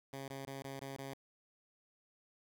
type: tone bursts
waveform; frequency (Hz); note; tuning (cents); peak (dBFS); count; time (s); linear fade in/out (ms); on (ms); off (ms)
10% pulse; 136.3; C#3; -29; -35; 6; 0.13-1.135; 2; 150; 21
effects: none